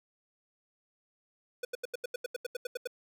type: tone bursts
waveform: square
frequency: 493.9 Hz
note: B4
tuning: in tune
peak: -33 dBFS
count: 13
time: 1.63-2.874 s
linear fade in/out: 5 ms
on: 20 ms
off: 82 ms
effects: none